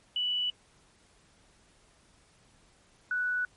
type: tone pair in turn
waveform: sine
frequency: 2960 / 1480 Hz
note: F#7 / F#6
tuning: 0 / 0 cents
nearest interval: octave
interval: 1200 cents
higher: first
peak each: -27 dBFS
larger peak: neither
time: 0.16-0.5 / 3.11-3.45 s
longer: neither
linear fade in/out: 2 ms
effects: pink hiss -63 dBFS RMS until 3.56 s + MP3 48 kbps